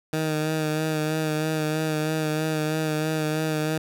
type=tone with vibrato; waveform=15% pulse; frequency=155.56 Hz; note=D#3; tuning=in tune; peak=-17 dBFS; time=0.13-3.78 s; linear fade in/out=2 ms; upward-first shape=sine; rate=3.1 Hz; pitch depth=26 cents each way; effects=none